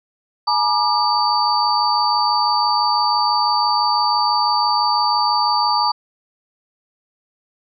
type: tone cluster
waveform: sine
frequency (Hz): 850 / 956 / 1193 / 4604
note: G#5 / A#5 / D6 / D8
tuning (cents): +40 / +43 / +27 / -35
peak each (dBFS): -20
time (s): 0.47-5.92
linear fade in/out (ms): 10
effects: none